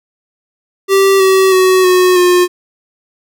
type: tone with pitch steps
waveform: square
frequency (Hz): 389.7 / 381.5 / 373.4 / 365.5 / 357.8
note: G4 / G4 / F#4 / F#4 / F4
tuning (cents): -10 / -47 / +16 / -21 / +42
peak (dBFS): -7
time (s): 0.88-2.48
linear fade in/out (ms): 50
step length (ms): 320
effects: none